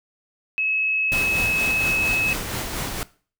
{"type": "tone", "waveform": "sine", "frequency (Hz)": 2578, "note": "E7", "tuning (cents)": -39, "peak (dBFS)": -20, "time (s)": [0.58, 2.33], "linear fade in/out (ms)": 0}
{"type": "noise with tremolo", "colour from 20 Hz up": "pink", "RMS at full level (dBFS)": -27, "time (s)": [1.12, 3.03], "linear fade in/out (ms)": 0, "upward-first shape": "sine", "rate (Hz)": 4.3, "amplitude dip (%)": 35}
{"effects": ["noise-tail reverb RT60 0.4 s tail -19 dB re dry"]}